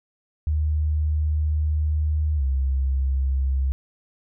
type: tone with pitch glide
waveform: sine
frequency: 76.3 to 66.81 Hz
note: D#2 to C2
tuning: -33 to +37 cents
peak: -19 dBFS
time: 0.47-3.72 s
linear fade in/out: 0 ms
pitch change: -230 cents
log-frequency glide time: 2.36-2.43 s
effects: none